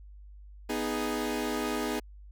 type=chord; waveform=sawtooth; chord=G# minor; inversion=first; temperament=equal; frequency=246.9 / 311.1 / 415.3 Hz; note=B3 / D#4 / G#4; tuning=0 / 0 / 0 cents; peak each=-30 dBFS; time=0.69-2 s; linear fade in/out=10 ms; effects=added 50 Hz sine -46 dBFS peak until 2.31 s